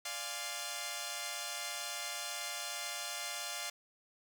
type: chord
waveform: 5% pulse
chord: D half-diminished seventh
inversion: none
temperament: equal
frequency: 587.3 / 698.5 / 830.6 / 1046.5 Hz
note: D5 / F5 / Ab5 / C6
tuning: 0 / 0 / 0 / 0 cents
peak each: -33 / -30 / -34 / -36 dBFS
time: 0.05-3.7 s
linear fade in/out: 5 ms
effects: none